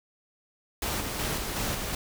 pink noise with tremolo, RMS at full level -30 dBFS, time 0.82-1.95 s, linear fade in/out 2 ms, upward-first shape square, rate 2.7 Hz, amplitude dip 30%, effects none

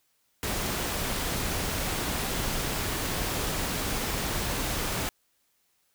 pink noise, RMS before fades -30 dBFS, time 0.43-5.09 s, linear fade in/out 0 ms, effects white hiss -71 dBFS RMS until 5.94 s

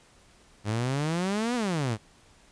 sawtooth exponential two-way sweep, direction up then down, 101.4 to 252.2 to 101.4 Hz, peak -22 dBFS, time 0.64-1.98 s, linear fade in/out 50 ms, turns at 1.55 s, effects pink hiss -58 dBFS RMS until 2.51 s + resampled to 22050 Hz

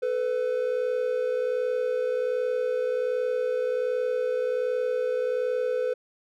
triangle tone pair together, 440 / 501.3 Hz, A4 / B4, 0 / +26 cents, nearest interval major second, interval 226 cents, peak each -28 / -23 dBFS, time 0.02-5.94 s, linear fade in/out 10 ms, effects none

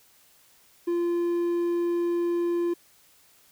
triangle tone, 345.2 Hz, F4, 20 cents flat, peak -21 dBFS, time 0.87-2.74 s, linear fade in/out 10 ms, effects white hiss -59 dBFS RMS until 3.51 s

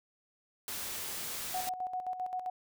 white noise, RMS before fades -39 dBFS, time 0.68-1.69 s, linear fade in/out 0 ms
sine tone with tremolo, 737 Hz, F#5, 7 cents flat, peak -32 dBFS, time 1.54-2.5 s, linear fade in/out 5 ms, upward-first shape square, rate 7.6 Hz, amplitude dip 60%
effects none

